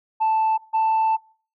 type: tone pair in turn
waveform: sine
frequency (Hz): 880 / 884.1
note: A5 / A5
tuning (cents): 0 / +8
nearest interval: unison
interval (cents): 8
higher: second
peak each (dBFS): -15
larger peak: neither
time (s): 0.2-0.58 / 0.73-1.17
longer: second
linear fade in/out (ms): 20
effects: noise-tail reverb RT60 0.4 s tail -22 dB re dry + tanh soft clip ceiling -15 dBFS